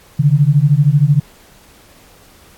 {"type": "beating tone pair", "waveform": "sine", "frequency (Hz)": [138.59, 151.59], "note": ["C#3", "D#3"], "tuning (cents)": [0, -45], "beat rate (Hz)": 13, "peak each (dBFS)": -11, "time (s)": [0.19, 1.2], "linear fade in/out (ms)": 10, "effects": ["pink hiss -46 dBFS RMS until 2.57 s", "AAC 64 kbps"]}